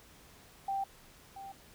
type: tone with echo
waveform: sine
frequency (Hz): 784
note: G5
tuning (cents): 0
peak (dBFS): -31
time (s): 0.68-0.84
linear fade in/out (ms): 5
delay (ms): 680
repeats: 1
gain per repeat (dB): -12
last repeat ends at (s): 1.52
effects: pink hiss -58 dBFS RMS until 1.74 s